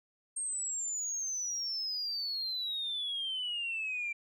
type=exponential sweep; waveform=sine; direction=down; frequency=8580 to 2344 Hz; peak=-32 dBFS; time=0.36-4.13 s; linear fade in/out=10 ms; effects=tanh soft clip ceiling -29 dBFS